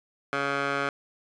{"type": "tone with band-pass filter", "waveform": "15% pulse", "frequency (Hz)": 140.1, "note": "C#3", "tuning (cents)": 19, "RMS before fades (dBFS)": -28, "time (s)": [0.33, 0.89], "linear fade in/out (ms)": 0, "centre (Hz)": 1400, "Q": 1.3, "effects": ["resampled to 22050 Hz"]}